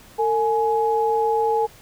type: tone pair together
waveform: sine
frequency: 451.8 / 840.7 Hz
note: A4 / G#5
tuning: +46 / +21 cents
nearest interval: major seventh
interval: 1075 cents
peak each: -20 dBFS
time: 0.18-1.67 s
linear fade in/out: 20 ms
effects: pink hiss -48 dBFS RMS until 1.81 s